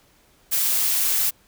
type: noise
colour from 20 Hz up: blue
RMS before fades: -21 dBFS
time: 0.51-1.31 s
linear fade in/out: 20 ms
effects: pink hiss -58 dBFS RMS until 1.47 s